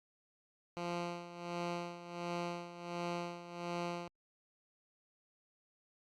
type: tone with tremolo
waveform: 10% pulse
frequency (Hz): 173.4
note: F3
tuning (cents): -12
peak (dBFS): -28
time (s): 0.77-4.08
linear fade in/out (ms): 0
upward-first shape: sine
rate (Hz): 1.4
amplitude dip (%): 75
effects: low-pass 5000 Hz 12 dB/octave + Opus 48 kbps